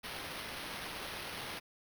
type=noise with sample-and-hold; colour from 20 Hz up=white; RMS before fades=-43 dBFS; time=0.03-1.6 s; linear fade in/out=20 ms; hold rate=7350 Hz; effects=none